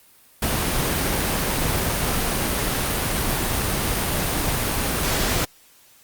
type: noise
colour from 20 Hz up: pink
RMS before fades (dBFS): -22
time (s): 0.42-5.45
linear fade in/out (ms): 5
effects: white hiss -53 dBFS RMS until 6.03 s + Opus 32 kbps